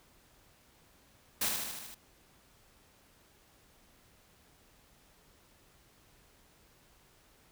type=noise with echo; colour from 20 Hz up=white; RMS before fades=-31 dBFS; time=1.41-1.49 s; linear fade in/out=5 ms; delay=76 ms; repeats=6; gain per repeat=-3 dB; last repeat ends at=1.946 s; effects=pink hiss -64 dBFS RMS until 7.51 s